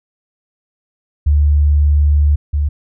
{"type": "tone pair in turn", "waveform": "sine", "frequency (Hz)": [73.42, 73.05], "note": ["D2", "D2"], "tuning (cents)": [0, -9], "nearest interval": "unison", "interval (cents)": 9, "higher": "first", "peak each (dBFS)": [-8, -12], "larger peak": "first", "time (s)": [[1.26, 2.36], [2.53, 2.69]], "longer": "first", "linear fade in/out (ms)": 10, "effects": []}